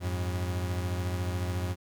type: beating tone pair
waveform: 40% pulse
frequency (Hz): 89.6 / 103.6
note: F2 / G#2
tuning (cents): +45 / -4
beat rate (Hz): 14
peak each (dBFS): -29 / -36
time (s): 0-1.76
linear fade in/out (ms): 50
effects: none